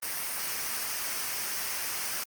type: noise with comb filter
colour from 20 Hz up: white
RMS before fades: -33 dBFS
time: 0.02-2.24 s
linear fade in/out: 10 ms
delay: 0.27 ms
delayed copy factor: -0.5
effects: Opus 32 kbps